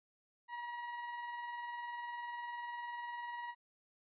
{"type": "tone with tremolo", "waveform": "30% pulse", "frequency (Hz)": 957, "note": "A#5", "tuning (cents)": 45, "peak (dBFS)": -37, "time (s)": [0.48, 3.55], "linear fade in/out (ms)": 50, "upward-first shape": "sine", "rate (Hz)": 20, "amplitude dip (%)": 35, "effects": ["resampled to 8000 Hz"]}